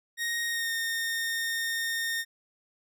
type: tone with pitch glide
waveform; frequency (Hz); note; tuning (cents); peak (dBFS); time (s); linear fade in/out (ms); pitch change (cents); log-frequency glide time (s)
sawtooth; 1867 to 1834.9; A#6 to A#6; +2 to -28; -25; 0.17-2.25; 50; -30; 0.48-0.71
effects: none